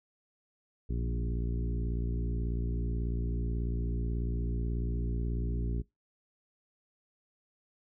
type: harmonic tone with a mistuned harmonic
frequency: 58.27 Hz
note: A#1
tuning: in tune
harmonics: 1 / 2 / 3 / 4 / 5 / 6 / 7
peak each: -31 / -37 / -41 / -43 / -45 / -47 / -48 dBFS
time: 0.89-5.82 s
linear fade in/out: 10 ms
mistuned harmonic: 2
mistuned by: +27 cents
effects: noise-tail reverb RT60 0.2 s tail -23 dB re dry